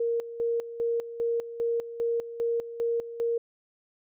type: tone with tremolo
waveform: sine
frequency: 466.2 Hz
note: A#4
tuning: in tune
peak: -24 dBFS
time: 0-3.38 s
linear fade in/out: 5 ms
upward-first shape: square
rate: 2.5 Hz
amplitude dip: 75%
effects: none